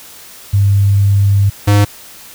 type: tone pair in turn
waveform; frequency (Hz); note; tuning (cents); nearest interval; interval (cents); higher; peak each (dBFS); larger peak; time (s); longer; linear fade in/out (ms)
sine / square; 99.9 / 102.41; G2 / G#2; +33 / -24; unison; 43; second; -7; neither; 0.53-1.5 / 1.67-1.85; first; 10
effects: white hiss -36 dBFS RMS until 2.34 s